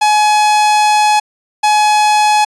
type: tone pair in turn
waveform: 45% pulse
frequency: 845 / 845 Hz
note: G#5 / G#5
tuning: +30 / +30 cents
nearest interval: unison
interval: 0 cents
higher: neither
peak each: -8 dBFS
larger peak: neither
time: 0.01-1.2 / 1.63-2.45 s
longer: first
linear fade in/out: 10 ms
effects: resampled to 22050 Hz